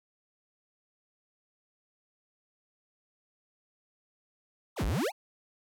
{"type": "exponential two-way sweep", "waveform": "square", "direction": "down then up", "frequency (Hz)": [1390, 42.51, 951], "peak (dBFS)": -28, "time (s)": [4.76, 5.12], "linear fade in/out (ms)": 50, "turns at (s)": 4.85, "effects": []}